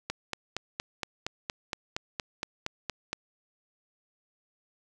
click train, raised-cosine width 0.2 ms, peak -14 dBFS, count 14, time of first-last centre 0.1-3.13 s, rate 4.29 Hz, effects none

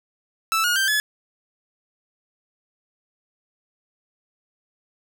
sawtooth tone with pitch steps, 1318.5 / 1437.8 / 1568 / 1709.9 Hz, E6 / F6 / G6 / A6, 0 / +50 / 0 / -50 cents, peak -15 dBFS, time 0.52-1 s, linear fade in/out 0 ms, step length 120 ms, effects none

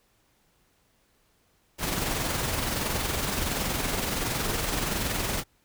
pink noise with amplitude modulation, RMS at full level -27 dBFS, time 1.78-5.44 s, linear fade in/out 50 ms, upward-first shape sine, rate 21.4 Hz, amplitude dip 40%, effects pink hiss -67 dBFS RMS until 5.64 s

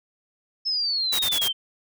sine exponential sweep, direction down, 5274 to 3074 Hz, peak -22 dBFS, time 0.65-1.53 s, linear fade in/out 20 ms
white noise bursts, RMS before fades -27 dBFS, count 4, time 1.12-1.484 s, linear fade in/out 10 ms, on 73 ms, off 24 ms
effects none

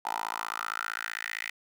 10% pulse tone with high-pass filter sweep, 55.4 Hz, A1, 13 cents sharp, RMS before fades -35 dBFS, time 0.05-1.5 s, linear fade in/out 5 ms, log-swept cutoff 870 to 2100 Hz, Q 5, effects none

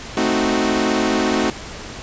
sawtooth chord, A diminished seventh, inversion none, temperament equal, 220 / 261.6 / 311.1 / 370 Hz, A3 / C4 / Eb4 / Gb4, 0 / 0 / 0 / 0 cents, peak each -18 dBFS, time 0.17-1.5 s, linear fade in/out 2 ms, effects pink hiss -33 dBFS RMS until 2.02 s + resampled to 16000 Hz

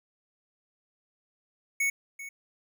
square tone with echo, 2217 Hz, C#7, in tune, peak -25 dBFS, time 1.8-1.9 s, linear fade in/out 5 ms, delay 390 ms, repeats 1, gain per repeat -14 dB, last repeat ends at 2.29 s, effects none

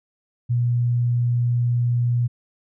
sine tone, 120.7 Hz, B2, 39 cents flat, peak -17 dBFS, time 0.49-2.28 s, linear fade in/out 20 ms, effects none

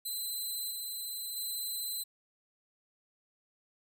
10% pulse tone with tremolo, 4044 Hz, B7, 40 cents sharp, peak -28 dBFS, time 0.05-2.04 s, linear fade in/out 10 ms, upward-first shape square, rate 0.76 Hz, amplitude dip 25%, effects none

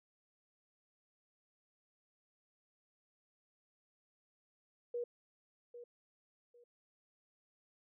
sine tone with echo, 480.4 Hz, B4, 48 cents flat, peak -36 dBFS, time 4.94-5.04 s, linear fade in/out 5 ms, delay 800 ms, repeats 2, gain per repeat -12 dB, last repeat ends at 6.64 s, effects none

